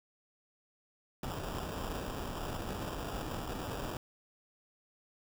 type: noise with sample-and-hold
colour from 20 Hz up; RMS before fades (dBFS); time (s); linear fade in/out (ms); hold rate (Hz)
pink; -39; 1.23-3.97; 2; 2100
effects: none